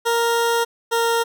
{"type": "tone pair in turn", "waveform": "20% pulse", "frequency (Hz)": [466.2, 463.2], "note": ["A#4", "A#4"], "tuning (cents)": [0, -11], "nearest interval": "unison", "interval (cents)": 11, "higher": "first", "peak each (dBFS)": -12, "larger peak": "neither", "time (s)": [[0.05, 0.65], [0.91, 1.24]], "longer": "first", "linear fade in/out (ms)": 20, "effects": []}